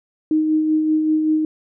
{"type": "tone with tremolo", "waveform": "sine", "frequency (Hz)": 311.1, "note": "D#4", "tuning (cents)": 0, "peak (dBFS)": -13, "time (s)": [0.31, 1.45], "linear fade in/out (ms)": 2, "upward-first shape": "sine", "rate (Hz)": 5.2, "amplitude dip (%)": 35, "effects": []}